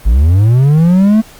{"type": "linear sweep", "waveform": "triangle", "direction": "up", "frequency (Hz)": [48.42, 224.1], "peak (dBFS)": -3, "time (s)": [0.05, 1.22], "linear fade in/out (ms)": 20, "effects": ["pink hiss -38 dBFS RMS until 1.39 s", "Opus 48 kbps"]}